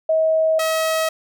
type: tone pair in turn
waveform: sine / sawtooth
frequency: 638 / 640.2 Hz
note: D#5 / D#5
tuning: +43 / +49 cents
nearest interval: unison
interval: 6 cents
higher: second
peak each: -14 dBFS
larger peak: neither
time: 0.09-0.59 / 0.59-1.09 s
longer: neither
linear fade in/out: 5 ms
effects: none

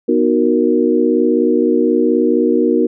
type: chord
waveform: sine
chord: B major seventh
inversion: none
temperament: equal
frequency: 246.9 / 311.1 / 370 / 466.2 Hz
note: B3 / D#4 / F#4 / A#4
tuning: 0 / 0 / 0 / 0 cents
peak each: -16 dBFS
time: 0.08-2.87 s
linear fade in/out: 10 ms
effects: none

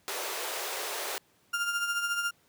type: high-pass noise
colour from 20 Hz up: pink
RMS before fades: -35 dBFS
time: 0.08-1.18 s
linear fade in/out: 0 ms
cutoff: 380 Hz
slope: 48 dB/octave
type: tone with tremolo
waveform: 35% pulse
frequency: 1400 Hz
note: F6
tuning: 4 cents sharp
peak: -24 dBFS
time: 1.53-2.31 s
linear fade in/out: 10 ms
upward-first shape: triangle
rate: 14 Hz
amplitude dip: 60%
effects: pink hiss -66 dBFS RMS until 2.48 s + high-pass 100 Hz 12 dB/octave

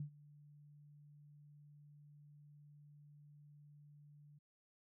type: tone with ADSR envelope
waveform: sine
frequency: 146.83 Hz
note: D3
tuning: in tune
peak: -39 dBFS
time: 0-4.39 s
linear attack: 3 ms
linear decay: 93 ms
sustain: -20 dB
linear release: 13 ms
effects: none

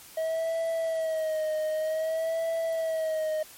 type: tone with vibrato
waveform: triangle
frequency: 639 Hz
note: D#5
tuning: 46 cents sharp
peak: -24 dBFS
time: 0.17-3.43 s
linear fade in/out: 5 ms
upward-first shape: sine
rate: 0.53 Hz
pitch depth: 51 cents each way
effects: white hiss -49 dBFS RMS until 3.57 s + MP3 64 kbps

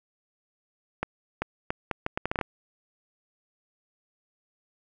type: accelerating click train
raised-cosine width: 0.5 ms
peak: -12 dBFS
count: 11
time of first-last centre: 1.03-2.412 s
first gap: 390 ms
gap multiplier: 0.73
effects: none

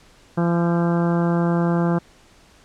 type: harmonic tone with a mistuned harmonic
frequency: 170.8 Hz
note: F3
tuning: 38 cents flat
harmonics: 1 / 2 / 3 / 4 / 5 / 6 / 7 / 8 / 9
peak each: -18 / -24 / -28 / -30 / -32 / -34 / -35 / -36 / -37 dBFS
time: 0.37-1.99 s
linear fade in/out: 10 ms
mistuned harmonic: 9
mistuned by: +40 cents
effects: pink hiss -52 dBFS RMS until 2.64 s + low-pass 8000 Hz 12 dB/octave

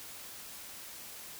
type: silence
effects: white hiss -47 dBFS RMS until 1.39 s

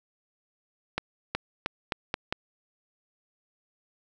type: accelerating click train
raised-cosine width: 0.3 ms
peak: -11 dBFS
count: 6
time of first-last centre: 0.98-2.325 s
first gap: 370 ms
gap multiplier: 0.84
effects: none

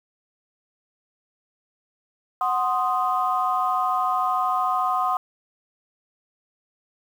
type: chord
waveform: sine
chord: C diminished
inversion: second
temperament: equal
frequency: 740 / 1046.5 / 1244.5 Hz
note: Gb5 / C6 / Eb6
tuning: 0 / 0 / 0 cents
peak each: -24 dBFS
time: 2.41-5.17 s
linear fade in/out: 2 ms
effects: tanh soft clip ceiling -10 dBFS + 8-bit

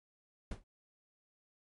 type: noise with exponential decay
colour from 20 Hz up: brown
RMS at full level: -34 dBFS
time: 0.51-0.64 s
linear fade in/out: 5 ms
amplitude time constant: 28 ms
effects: MP3 48 kbps

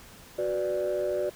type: chord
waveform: sine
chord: B minor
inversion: second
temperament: equal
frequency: 370 / 493.9 / 587.3 Hz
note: F#4 / B4 / D5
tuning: 0 / 0 / 0 cents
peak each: -29 / -32 / -27 dBFS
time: 0.38-1.3 s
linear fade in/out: 10 ms
effects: tanh soft clip ceiling -21 dBFS + pink hiss -50 dBFS RMS until 1.35 s

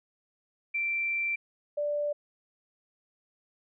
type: tone pair in turn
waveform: sine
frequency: 2349 / 587.2 Hz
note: D7 / D5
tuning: 0 / 0 cents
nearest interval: 2 octaves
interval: 2400 cents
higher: first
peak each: -27 dBFS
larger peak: neither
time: 0.74-1.36 / 1.77-2.13 s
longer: first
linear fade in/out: 10 ms
effects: none

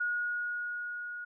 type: tone with level ramp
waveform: sine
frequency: 1446 Hz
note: F#6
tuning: 40 cents flat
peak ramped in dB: -28 to -38 dBFS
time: 0-1.25 s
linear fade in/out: 10 ms
effects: none

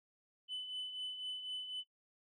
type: tone with tremolo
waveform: sine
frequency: 3010 Hz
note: F#7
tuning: 29 cents sharp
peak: -35 dBFS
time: 0.48-1.84 s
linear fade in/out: 50 ms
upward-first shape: triangle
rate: 4 Hz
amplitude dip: 65%
effects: noise-tail reverb RT60 0.1 s tail -20 dB re dry + tanh soft clip ceiling -37 dBFS

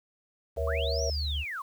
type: tone with vibrato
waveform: sine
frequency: 73.42 Hz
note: D2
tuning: in tune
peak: -29 dBFS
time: 0.56-1.45 s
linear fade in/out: 50 ms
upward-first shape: sine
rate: 2 Hz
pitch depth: 32 cents each way
type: chord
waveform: sine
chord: A# diminished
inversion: none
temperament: equal with one note detuned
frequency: 471.3 / 554.4 / 659.3 Hz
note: A#4 / C#5 / E5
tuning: +19 / 0 / 0 cents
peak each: -34 dBFS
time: 0.57-1.1 s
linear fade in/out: 2 ms
type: linear two-way sweep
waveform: sine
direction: up then down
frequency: 1011 to 5920 to 1011 Hz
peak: -33 dBFS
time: 0.67-1.62 s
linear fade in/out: 5 ms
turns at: 1.03 s
effects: 9-bit

